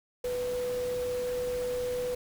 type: tone in noise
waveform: sine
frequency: 495.4 Hz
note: B4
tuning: 5 cents sharp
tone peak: -29 dBFS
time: 0.24-2.15 s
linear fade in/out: 5 ms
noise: pink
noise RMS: -43 dBFS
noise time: 0.24-2.15 s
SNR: +11 dB
effects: none